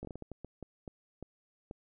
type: slowing click train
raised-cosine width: 2 ms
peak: -29 dBFS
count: 12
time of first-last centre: 0.03-1.711 s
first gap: 18 ms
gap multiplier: 1.39
effects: none